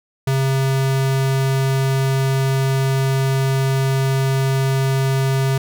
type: tone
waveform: square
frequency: 134.3 Hz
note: C3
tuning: 46 cents sharp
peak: -16 dBFS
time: 0.27-5.58 s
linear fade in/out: 5 ms
effects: none